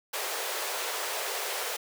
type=high-pass noise; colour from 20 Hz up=pink; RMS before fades=-33 dBFS; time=0.13-1.77 s; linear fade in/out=10 ms; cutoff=410 Hz; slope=48 dB/octave; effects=none